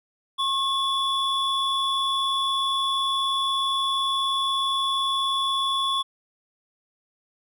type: tone pair together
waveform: triangle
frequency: 1085 / 3438 Hz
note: C#6 / A7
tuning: -37 / -41 cents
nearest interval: octave + minor sixth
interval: 1996 cents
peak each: -23 dBFS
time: 0.38-6.03 s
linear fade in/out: 20 ms
effects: none